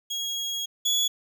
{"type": "tone pair in turn", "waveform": "30% pulse", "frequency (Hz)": [3302, 3387], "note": ["G#7", "G#7"], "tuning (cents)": [-11, 33], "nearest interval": "unison", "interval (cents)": 44, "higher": "second", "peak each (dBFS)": [-25, -19], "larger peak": "second", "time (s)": [[0.1, 0.66], [0.85, 1.08]], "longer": "first", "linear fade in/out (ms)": 10, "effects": []}